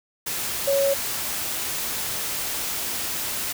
sine tone in noise, 554.4 Hz, C#5, in tune, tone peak -18 dBFS, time 0.67-0.94 s, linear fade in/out 10 ms, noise white, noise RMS -28 dBFS, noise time 0.26-3.53 s, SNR +7 dB, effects none

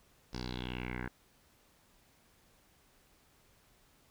10% pulse tone with low-pass filter sweep, 61.74 Hz, B1, in tune, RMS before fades -40 dBFS, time 0.33-1.08 s, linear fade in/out 5 ms, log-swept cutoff 5300 to 1700 Hz, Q 5, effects pink hiss -67 dBFS RMS until 4.1 s

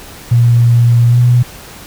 sine tone with pitch glide, 118.8 to 122.28 Hz, A#2 to B2, +33 to -17 cents, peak -5 dBFS, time 0.31-1.43 s, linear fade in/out 10 ms, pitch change +50 cents, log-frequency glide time 1.08-1.18 s, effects pink hiss -33 dBFS RMS until 1.86 s

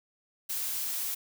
blue noise, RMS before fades -33 dBFS, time 0.49-1.15 s, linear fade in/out 10 ms, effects none

